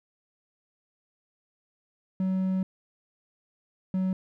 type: tone pair in turn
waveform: triangle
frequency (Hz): 188.1 / 187.35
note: F#3 / F#3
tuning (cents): +29 / +22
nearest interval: unison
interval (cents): 7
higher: first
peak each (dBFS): -22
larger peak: neither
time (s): 2.2-2.63 / 3.94-4.13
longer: first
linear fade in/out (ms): 2
effects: none